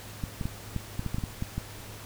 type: clicks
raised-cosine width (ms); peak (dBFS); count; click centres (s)
5; -18; 11; 0.238 / 0.412 / 0.455 / 0.763 / 0.994 / 1.063 / 1.145 / 1.184 / 1.238 / 1.424 / 1.58
effects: added 104 Hz sine -46 dBFS peak until 2.05 s + pink hiss -45 dBFS RMS until 2.05 s